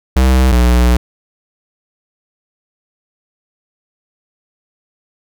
square tone pair in turn, 64.5 / 60.74 Hz, C2 / B1, -24 / -28 cents, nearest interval minor second, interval 104 cents, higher first, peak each -8 dBFS, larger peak neither, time 0.16-0.52 / 0.52-0.97 s, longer second, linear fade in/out 5 ms, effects none

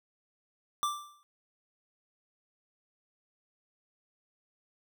square tone with exponential decay, 1177 Hz, D6, 3 cents sharp, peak -26 dBFS, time 0.83-1.23 s, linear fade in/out 0 ms, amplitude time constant 85 ms, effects none

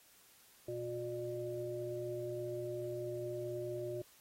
harmonic tone, 120.1 Hz, B2, 48 cents flat, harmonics 1 / 3 / 5, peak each -46 / -40 / -43 dBFS, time 0.68-4.02 s, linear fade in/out 5 ms, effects white hiss -64 dBFS RMS until 4.2 s + AAC 48 kbps

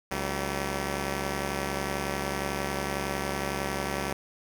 5% pulse tone pair together, 71 / 191.31 Hz, C#2 / G3, +42 / -42 cents, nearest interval octave + perfect fourth, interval 1716 cents, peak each -20 / -21 dBFS, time 0.11-4.13 s, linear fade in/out 5 ms, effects none

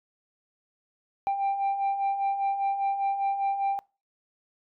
sine beating tone pair, 786 / 791 Hz, G5 / G5, +4 / +15 cents, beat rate 5 Hz, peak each -30 / -23 dBFS, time 1.27-3.79 s, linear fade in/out 0 ms, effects noise-tail reverb RT60 0.3 s tail -24 dB re dry + tanh soft clip ceiling -22 dBFS

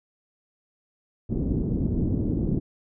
white low-pass noise, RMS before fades -25 dBFS, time 1.29-2.6 s, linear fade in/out 20 ms, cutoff 290 Hz, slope 24 dB/octave, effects none

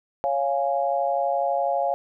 sine chord, Db major, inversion none, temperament equal, 554.4 / 698.5 / 830.6 Hz, Db5 / F5 / Ab5, 0 / 0 / 0 cents, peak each -25 / -24 / -27 dBFS, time 0.24-1.94 s, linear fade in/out 0 ms, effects none

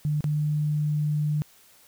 sine tone with dropouts, 149.9 Hz, D3, 36 cents sharp, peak -22 dBFS, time 0.05-1.42 s, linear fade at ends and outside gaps 0 ms, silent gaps 0.207-0.242 s, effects white hiss -56 dBFS RMS until 1.87 s

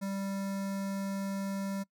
square tone with notch filter, 196 Hz, G3, in tune, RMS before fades -35 dBFS, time 0.01-1.84 s, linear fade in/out 20 ms, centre 3000 Hz, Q 1.6, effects noise-tail reverb RT60 0.1 s tail -23 dB re dry

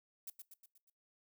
violet noise with echo, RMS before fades -45 dBFS, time 0.27-0.3 s, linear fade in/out 5 ms, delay 120 ms, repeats 5, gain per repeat -5 dB, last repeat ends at 0.9 s, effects noise-tail reverb RT60 0.2 s tail -20 dB re dry

